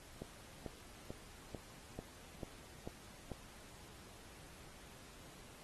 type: click train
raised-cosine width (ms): 2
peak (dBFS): -30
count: 8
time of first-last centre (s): 0.22-3.317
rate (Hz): 2.26
effects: pink hiss -58 dBFS RMS until 5.63 s + AAC 32 kbps